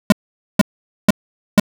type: tone bursts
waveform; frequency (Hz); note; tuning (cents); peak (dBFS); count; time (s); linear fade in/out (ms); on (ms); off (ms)
square; 205.4; G#3; -19; -6; 4; 0.1-1.598; 2; 22; 470
effects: none